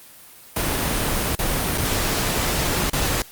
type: noise with dropouts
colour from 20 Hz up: pink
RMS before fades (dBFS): -22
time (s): 0.56-3.22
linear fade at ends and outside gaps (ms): 2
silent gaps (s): 1.352-1.39 / 1.777-1.781 / 2.899-2.932
effects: white hiss -45 dBFS RMS until 3.31 s + Opus 32 kbps